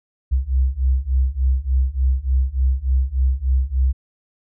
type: beating tone pair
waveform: sine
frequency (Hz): 63.5 / 66.9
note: B1 / C2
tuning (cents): +49 / +39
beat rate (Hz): 3.4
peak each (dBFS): -19 / -18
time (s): 0.31-3.93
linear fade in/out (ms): 20
effects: none